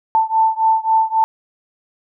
sine beating tone pair, 886 / 889.7 Hz, A5 / A5, +12 / +19 cents, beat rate 3.7 Hz, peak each -15 / -16 dBFS, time 0.15-1.24 s, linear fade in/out 0 ms, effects none

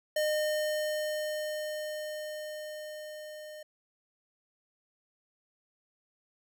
square tone with level ramp, 610 Hz, D#5, 34 cents flat, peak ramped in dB -27 to -44 dBFS, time 0.16-3.63 s, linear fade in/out 5 ms, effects none

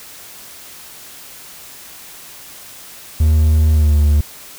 triangle tone with pitch glide, 77.78 to 74.18 Hz, D#2 to D2, 0 to +18 cents, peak -7 dBFS, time 3.2-4.21 s, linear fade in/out 5 ms, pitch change -82 cents, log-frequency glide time 3.71-3.95 s, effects white hiss -37 dBFS RMS until 4.58 s

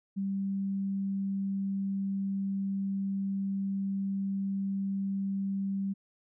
sine tone, 195.7 Hz, G3, 3 cents flat, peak -29 dBFS, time 0.16-5.94 s, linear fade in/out 20 ms, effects none

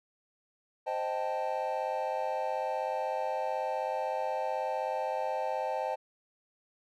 triangle chord, A half-diminished seventh, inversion first, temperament equal, 523.3 / 622.3 / 784 / 880 Hz, C5 / Eb5 / G5 / A5, 0 / 0 / 0 / 0 cents, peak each -34 dBFS, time 0.86-5.96 s, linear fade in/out 20 ms, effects none

